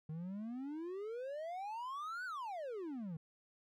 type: exponential two-way sweep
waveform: triangle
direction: up then down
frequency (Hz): 151.6 to 1534 to 151.6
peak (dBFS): -39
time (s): 0.09-3.17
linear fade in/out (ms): 5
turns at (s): 2.25
effects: none